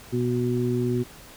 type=harmonic tone; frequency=122.5 Hz; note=B2; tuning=14 cents flat; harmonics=1 / 2 / 3; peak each=-26 / -26 / -26 dBFS; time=0.12-1.04 s; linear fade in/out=20 ms; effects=pink hiss -46 dBFS RMS until 1.36 s